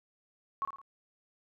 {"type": "tone with echo", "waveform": "sine", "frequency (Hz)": 1102, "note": "C#6", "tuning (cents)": -11, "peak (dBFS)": -29, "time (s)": [0.62, 0.65], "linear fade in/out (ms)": 0, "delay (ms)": 55, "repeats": 3, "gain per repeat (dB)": -7, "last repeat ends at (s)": 0.815, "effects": []}